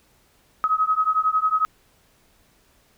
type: beating tone pair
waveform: sine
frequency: 1266 / 1277 Hz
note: D#6 / D#6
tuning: +30 / +45 cents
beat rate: 11 Hz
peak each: -21 dBFS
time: 0.64-1.65 s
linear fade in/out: 0 ms
effects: pink hiss -60 dBFS RMS until 2.97 s